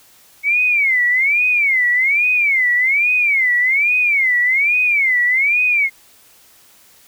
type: tone with vibrato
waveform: sine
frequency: 2202 Hz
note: C#7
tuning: 12 cents flat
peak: -12 dBFS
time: 0.43-5.9 s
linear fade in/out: 50 ms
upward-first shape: sine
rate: 1.2 Hz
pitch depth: 220 cents each way
effects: white hiss -49 dBFS RMS until 7.07 s